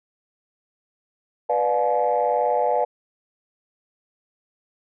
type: chord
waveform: sine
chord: B diminished seventh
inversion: none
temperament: just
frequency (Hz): 493.9 / 592.7 / 711.2 / 853.4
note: B4 / D5 / F5 / Ab5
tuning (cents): 0 / +16 / +31 / +47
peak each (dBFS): -23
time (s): 1.49-2.85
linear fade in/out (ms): 10
effects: tanh soft clip ceiling -10 dBFS